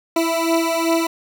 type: beating tone pair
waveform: 20% pulse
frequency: 329.6 / 332.2 Hz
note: E4 / E4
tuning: 0 / +13 cents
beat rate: 2.6 Hz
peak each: -14 / -16 dBFS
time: 0.16-1.07 s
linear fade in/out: 5 ms
effects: none